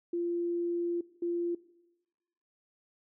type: tone bursts at uneven times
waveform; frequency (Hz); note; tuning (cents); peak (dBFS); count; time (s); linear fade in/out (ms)
sine; 345; F4; -21; -29; 2; 0.13-1.01 / 1.22-1.55; 5
effects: noise-tail reverb RT60 1.0 s tail -19 dB re dry